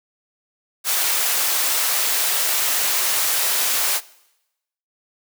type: high-pass noise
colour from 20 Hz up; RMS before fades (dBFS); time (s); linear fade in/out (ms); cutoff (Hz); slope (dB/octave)
white; -20; 0.84-4.01; 50; 540; 12
effects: noise-tail reverb RT60 0.9 s tail -21 dB re dry